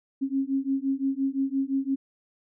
sine beating tone pair, 268.1 / 273.9 Hz, C4 / C#4, +42 / -21 cents, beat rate 5.8 Hz, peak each -27 dBFS, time 0.21-1.96 s, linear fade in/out 20 ms, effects none

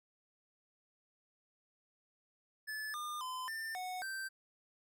square tone with pitch steps, 1732 / 1208 / 1021 / 1792 / 736 / 1561 Hz, A6 / D6 / C6 / A6 / F#5 / G6, -28 / +48 / -43 / +31 / -9 / -8 cents, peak -40 dBFS, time 2.67-4.29 s, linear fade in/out 20 ms, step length 270 ms, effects none

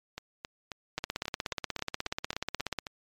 two click trains, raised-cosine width 0.2 ms, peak -14 / -20 dBFS, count 31 / 11, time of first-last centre 0.98-2.787 / 0.18-2.868 s, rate 16.6 / 3.72 Hz, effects MP3 96 kbps

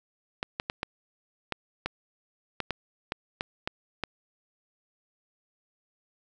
clicks, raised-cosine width 0.3 ms, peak -13 dBFS, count 12, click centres 0.429 / 0.599 / 0.699 / 0.831 / 1.523 / 1.86 / 2.603 / 2.707 / 3.121 / 3.409 / 3.675 / 4.037 s, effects none

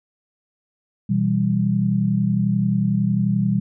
sine chord, E minor, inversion second, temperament equal, 123.47 / 164.81 / 196 Hz, B2 / E3 / G3, 0 / 0 / 0 cents, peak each -22 / -23 / -19 dBFS, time 1.09-3.6 s, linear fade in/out 10 ms, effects none

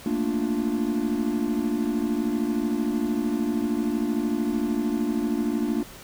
triangle chord, Bb major seventh, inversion third, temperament equal, 220 / 233.1 / 293.7 / 349.2 Hz, A3 / Bb3 / D4 / F4, 0 / 0 / 0 / 0 cents, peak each -28 / -25 / -25 / -29 dBFS, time 0.06-5.83 s, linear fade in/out 2 ms, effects pink hiss -44 dBFS RMS until 6.03 s

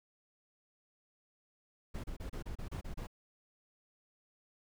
brown noise bursts, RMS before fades -41 dBFS, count 9, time 1.94-3.071 s, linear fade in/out 10 ms, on 99 ms, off 30 ms, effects none

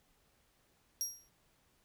30% pulse tone with exponential decay, 5640 Hz, F8, 16 cents sharp, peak -27 dBFS, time 1.01-1.29 s, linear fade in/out 0 ms, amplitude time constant 59 ms, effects pink hiss -72 dBFS RMS until 1.84 s

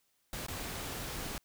pink noise with dropouts, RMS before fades -40 dBFS, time 0.33-1.38 s, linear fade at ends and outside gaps 1 ms, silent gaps 0.465-0.483 s, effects white hiss -75 dBFS RMS until 1.44 s

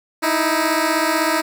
10% pulse beating tone pair, 311.1 / 327.1 Hz, D#4 / E4, 0 / -13 cents, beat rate 16 Hz, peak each -11 dBFS, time 0.22-1.42 s, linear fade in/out 20 ms, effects none

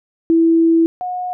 sine tone pair in turn, 329.6 / 726 Hz, E4 / F#5, 0 / -33 cents, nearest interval octave + major second, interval 1367 cents, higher second, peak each -9 / -20 dBFS, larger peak first, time 0.3-0.86 / 1.01-1.33 s, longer first, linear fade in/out 0 ms, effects none

